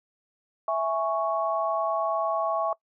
sine chord, C# minor, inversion first, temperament equal, 659.3 / 830.6 / 1108.7 Hz, E5 / G#5 / C#6, 0 / 0 / 0 cents, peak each -26 / -31 / -28 dBFS, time 0.68-2.73 s, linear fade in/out 2 ms, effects noise-tail reverb RT60 0.1 s tail -22 dB re dry

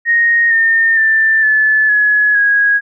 sine tone with pitch steps, 1864.7 / 1820 / 1776.4 / 1733.8 / 1692.3 / 1651.7 Hz, A#6 / A#6 / A6 / A6 / G#6 / G#6, 0 / -42 / +16 / -26 / +32 / -10 cents, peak -8 dBFS, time 0.05-2.81 s, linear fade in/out 50 ms, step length 460 ms, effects none

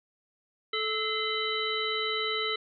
harmonic tone with a mistuned harmonic, 436.1 Hz, A4, 15 cents flat, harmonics 1 / 3 / 5 / 7 / 9, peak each -34 / -34 / -34 / -34 / -34 dBFS, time 0.73-2.56 s, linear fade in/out 5 ms, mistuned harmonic 5, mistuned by -100 cents, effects none

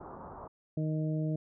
white low-pass noise, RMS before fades -46 dBFS, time 0-0.48 s, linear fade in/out 10 ms, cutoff 1200 Hz, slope 48 dB/octave
harmonic tone, 155.56 Hz, D#3, in tune, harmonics 1 / 2 / 3 / 4, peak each -30 / -36 / -44 / -42 dBFS, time 0.77-1.36 s, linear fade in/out 5 ms
effects none

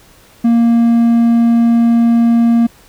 triangle tone, 233.1 Hz, A#3, in tune, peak -5 dBFS, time 0.44-2.67 s, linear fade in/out 10 ms, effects pink hiss -45 dBFS RMS until 2.88 s

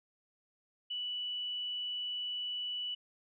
sine tone, 2960 Hz, F#7, in tune, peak -35 dBFS, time 0.9-2.95 s, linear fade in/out 10 ms, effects none

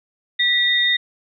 sine tone pair together, 1951 / 3678 Hz, B6 / A#7, -22 / -24 cents, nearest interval major seventh, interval 1098 cents, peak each -18 / -17 dBFS, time 0.39-0.97 s, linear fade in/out 10 ms, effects none

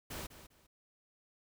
pink noise with echo, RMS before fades -43 dBFS, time 0.1-0.27 s, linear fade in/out 10 ms, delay 200 ms, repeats 2, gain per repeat -12 dB, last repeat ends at 0.67 s, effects none

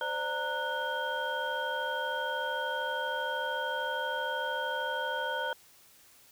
sine tone cluster, 517 / 590 / 922 / 1474 / 3198 Hz, C5 / D5 / A#5 / F#6 / G7, -21 / +8 / -19 / -7 / +34 cents, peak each -37 / -38 / -35 / -34 / -40 dBFS, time 0.01-5.53 s, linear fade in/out 2 ms, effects tanh soft clip ceiling -21 dBFS + white hiss -59 dBFS RMS until 6.31 s

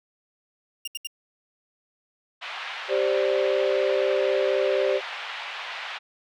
sawtooth tone bursts, 2805 Hz, F7, 7 cents sharp, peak -26 dBFS, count 3, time 0.85-1.072 s, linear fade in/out 5 ms, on 26 ms, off 72 ms
white band-pass noise, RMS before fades -35 dBFS, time 2.41-5.99 s, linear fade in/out 20 ms, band 690 to 3200 Hz, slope 24 dB/octave
sine chord, G suspended fourth, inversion none, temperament equal, 392 / 523.3 / 587.3 Hz, G4 / C5 / D5, 0 / 0 / 0 cents, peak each -25 / -24 / -25 dBFS, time 2.88-5.01 s, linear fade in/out 50 ms
effects none

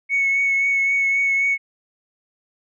sine tone with vibrato, 2210 Hz, C#7, 6 cents flat, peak -15 dBFS, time 0.09-1.58 s, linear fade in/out 50 ms, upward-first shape triangle, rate 3.8 Hz, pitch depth 20 cents each way, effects tanh soft clip ceiling -12 dBFS

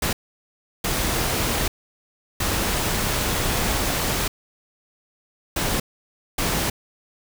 pink noise bursts at uneven times, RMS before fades -23 dBFS, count 5, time 0.02-0.13 / 0.84-1.68 / 2.4-4.28 / 5.56-5.8 / 6.38-6.7 s, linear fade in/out 5 ms, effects none

